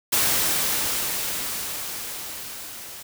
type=noise with level ramp; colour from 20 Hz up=white; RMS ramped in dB=-20 to -39 dBFS; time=0.12-3.03 s; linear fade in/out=10 ms; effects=none